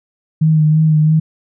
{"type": "tone with vibrato", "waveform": "sine", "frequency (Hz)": 155.56, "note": "D#3", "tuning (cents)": 0, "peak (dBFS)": -8, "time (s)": [0.41, 1.2], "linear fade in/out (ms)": 10, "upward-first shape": "sine", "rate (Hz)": 3, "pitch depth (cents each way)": 28, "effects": []}